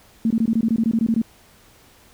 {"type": "tone bursts", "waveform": "sine", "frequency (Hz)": 226, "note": "A3", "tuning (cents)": 47, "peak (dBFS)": -15, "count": 13, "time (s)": [0.25, 1.217], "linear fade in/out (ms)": 2, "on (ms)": 55, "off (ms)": 21, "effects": ["pink hiss -52 dBFS RMS until 2.13 s"]}